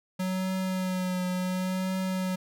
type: tone with vibrato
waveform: square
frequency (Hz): 185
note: F#3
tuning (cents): 0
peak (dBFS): -28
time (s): 0.19-2.36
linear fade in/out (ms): 10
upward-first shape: triangle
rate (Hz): 0.7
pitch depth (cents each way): 30
effects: none